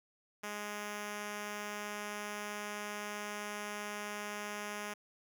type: tone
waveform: 5% pulse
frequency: 207.7 Hz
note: G#3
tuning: in tune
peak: -28 dBFS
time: 0.43-4.94 s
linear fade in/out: 10 ms
effects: none